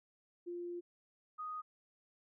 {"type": "tone pair in turn", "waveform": "sine", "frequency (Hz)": [349.2, 1244.4], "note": ["F4", "D#6"], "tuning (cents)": [0, 0], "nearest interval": "octave + minor seventh", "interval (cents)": 2200, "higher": "second", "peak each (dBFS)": [-40, -40], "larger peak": "neither", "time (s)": [[0.46, 0.81], [1.38, 1.62]], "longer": "first", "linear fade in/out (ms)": 20, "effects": []}